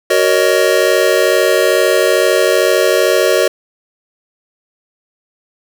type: chord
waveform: square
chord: D# minor seventh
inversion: first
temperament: just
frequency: 373.4 / 466.7 / 560 / 622.3 Hz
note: F#4 / A#4 / C#5 / D#5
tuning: +16 / +2 / +18 / 0 cents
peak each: -16 dBFS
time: 0.1-3.48 s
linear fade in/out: 5 ms
effects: none